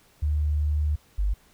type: tone pair in turn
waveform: sine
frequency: 74.8 / 50.07 Hz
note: D2 / G1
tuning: +32 / +37 cents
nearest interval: perfect fifth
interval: 695 cents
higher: first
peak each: -21 dBFS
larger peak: neither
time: 0.22-0.96 / 1.18-1.34 s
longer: first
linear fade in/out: 10 ms
effects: pink hiss -59 dBFS RMS until 1.53 s